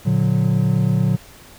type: chord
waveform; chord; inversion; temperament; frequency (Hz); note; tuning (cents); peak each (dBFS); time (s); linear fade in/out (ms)
triangle; Bb augmented; none; just; 116.54 / 145.68 / 182.1; Bb2 / D3 / F#3; 0 / -14 / -27; -17; 0.05-1.17; 20
effects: pink hiss -44 dBFS RMS until 1.58 s